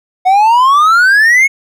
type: exponential sweep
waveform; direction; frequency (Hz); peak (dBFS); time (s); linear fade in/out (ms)
triangle; up; 728 to 2217; -3; 0.25-1.48; 20
effects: none